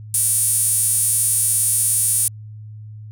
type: tone with high-pass filter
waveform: sawtooth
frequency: 383.2 Hz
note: G4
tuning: 39 cents flat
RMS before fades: -18 dBFS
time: 0.14-2.28 s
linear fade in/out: 2 ms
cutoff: 9600 Hz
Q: 5.5
effects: added 107 Hz sine -33 dBFS peak until 3.11 s